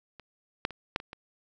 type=clicks; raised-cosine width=0.3 ms; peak=-30 / -10 / -26 / -11 / -26 / -25 dBFS; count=6; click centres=0.197 / 0.651 / 0.707 / 0.961 / 1.001 / 1.131 s; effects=none